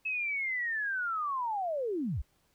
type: linear sweep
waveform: sine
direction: down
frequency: 2602 to 43.65 Hz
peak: -30 dBFS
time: 0.05-2.22 s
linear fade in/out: 10 ms
effects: pink hiss -71 dBFS RMS until 2.54 s